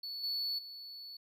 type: tone with level steps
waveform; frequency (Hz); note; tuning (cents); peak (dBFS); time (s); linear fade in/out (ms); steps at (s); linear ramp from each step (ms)
triangle; 4435; C#8; 0; -38 / -32 / -44; 0.03-1.17; 5; 0.23 / 0.58; 10
effects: none